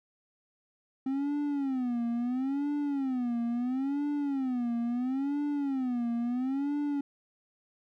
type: tone with vibrato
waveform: triangle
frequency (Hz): 261.6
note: C4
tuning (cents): 0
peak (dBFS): -26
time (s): 1.06-7.01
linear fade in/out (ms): 5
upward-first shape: sine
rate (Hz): 0.74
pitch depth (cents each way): 190
effects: none